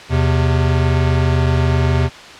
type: tone pair together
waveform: square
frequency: 81.2 / 128.9 Hz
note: E2 / C3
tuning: -26 / -26 cents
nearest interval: minor sixth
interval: 800 cents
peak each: -16 / -16 dBFS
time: 0.09-2.1 s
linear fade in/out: 50 ms
effects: white hiss -35 dBFS RMS until 2.39 s + low-pass 4000 Hz 12 dB/octave